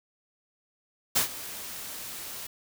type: noise with ADSR envelope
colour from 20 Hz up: white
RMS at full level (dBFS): -22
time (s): 1.15-2.47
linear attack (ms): 16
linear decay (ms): 110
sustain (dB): -17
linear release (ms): 5
effects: none